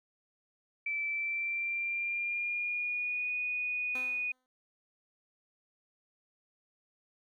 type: tone with pitch glide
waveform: sine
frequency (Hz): 2323 to 2475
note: D7 to D#7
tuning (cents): -20 to -10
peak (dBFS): -31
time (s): 0.86-4.32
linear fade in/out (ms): 5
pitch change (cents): +110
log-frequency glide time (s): 1.08-3.35
type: tone with exponential decay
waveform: 10% pulse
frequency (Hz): 255.4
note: C4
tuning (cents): -42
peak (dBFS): -34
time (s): 3.95-4.46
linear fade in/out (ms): 1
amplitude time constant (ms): 110
effects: none